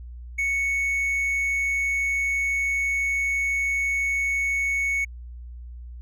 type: tone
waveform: triangle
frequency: 2217 Hz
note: C#7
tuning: in tune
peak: -20 dBFS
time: 0.38-5.05 s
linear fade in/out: 10 ms
effects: added 60 Hz sine -36 dBFS peak until 6.01 s